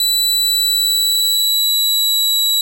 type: tone with pitch glide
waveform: sawtooth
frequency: 3964 to 3909 Hz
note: B7 to B7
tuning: +6 to -19 cents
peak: -10 dBFS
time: 0-2.61 s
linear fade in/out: 2 ms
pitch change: -25 cents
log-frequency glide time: 0.24-2.44 s
effects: none